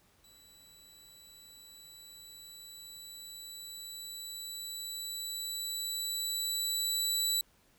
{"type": "tone with level ramp", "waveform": "20% pulse", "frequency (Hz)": 3951, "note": "B7", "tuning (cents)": 0, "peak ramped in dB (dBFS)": [-52, -22], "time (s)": [0.24, 7.41], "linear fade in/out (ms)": 2, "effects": ["pink hiss -67 dBFS RMS until 7.78 s"]}